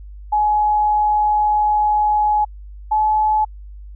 sine tone pair in turn, 843 / 857.2 Hz, G#5 / A5, +26 / -45 cents, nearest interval unison, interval 29 cents, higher second, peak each -13 dBFS, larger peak neither, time 0.32-2.45 / 2.91-3.45 s, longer first, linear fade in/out 10 ms, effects added 50 Hz sine -33 dBFS peak until 3.95 s

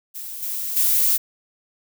violet noise with level steps, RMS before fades -33 / -27 / -18 dBFS, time 0.14-1.18 s, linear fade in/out 20 ms, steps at 0.42 / 0.76 s, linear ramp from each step 10 ms, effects none

